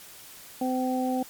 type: harmonic tone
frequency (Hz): 256.1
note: C4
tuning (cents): -37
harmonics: 1 / 2 / 3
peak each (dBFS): -26 / -32 / -30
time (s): 0.61-1.23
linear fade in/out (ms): 5
effects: white hiss -47 dBFS RMS until 1.29 s + MP3 96 kbps